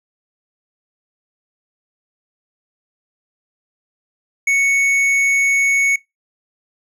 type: tone with tanh clipping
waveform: sine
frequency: 2217 Hz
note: C#7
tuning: in tune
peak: -14 dBFS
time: 4.47-5.96 s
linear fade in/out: 5 ms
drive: 9 dB
effects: noise-tail reverb RT60 0.2 s tail -23 dB re dry